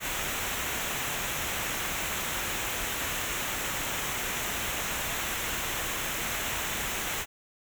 pink noise with comb filter, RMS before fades -32 dBFS, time 0-7.26 s, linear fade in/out 50 ms, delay 0.21 ms, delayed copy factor -0.6, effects none

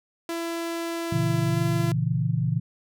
sawtooth tone with pitch glide, 335.2 to 338.3 Hz, E4 to E4, +29 to +45 cents, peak -24 dBFS, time 0.29-1.92 s, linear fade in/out 2 ms, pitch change +16 cents, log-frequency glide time 1.51-1.57 s
sine chord, A# diminished, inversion none, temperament equal, 116.54 / 138.59 / 164.81 Hz, A#2 / C#3 / E3, 0 / 0 / 0 cents, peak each -26 dBFS, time 1.12-2.6 s, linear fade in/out 5 ms
effects none

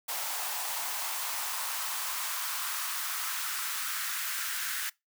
white noise with high-pass filter sweep, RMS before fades -34 dBFS, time 0.08-4.9 s, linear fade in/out 10 ms, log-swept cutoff 760 to 1600 Hz, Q 2.6, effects noise-tail reverb RT60 0.2 s tail -24 dB re dry

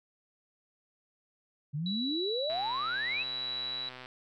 sine exponential sweep, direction up, 138.59 to 2721 Hz, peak -31 dBFS, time 1.73-3.24 s, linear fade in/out 20 ms
sine tone with tremolo, 3924 Hz, B7, 12 cents flat, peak -33 dBFS, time 1.86-3.89 s, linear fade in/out 2 ms, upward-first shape sine, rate 0.75 Hz, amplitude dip 35%
click train, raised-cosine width 0.3 ms, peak -29 dBFS, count 199, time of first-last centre 2.5-4.059 s, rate 127 Hz
effects none

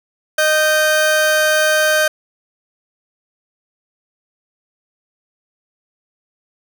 40% pulse tone pair together, 617 / 1554.7 Hz, D#5 / G6, -15 / -15 cents, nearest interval octave + major third, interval 1600 cents, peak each -14 dBFS, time 0.38-2.08 s, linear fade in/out 5 ms, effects none

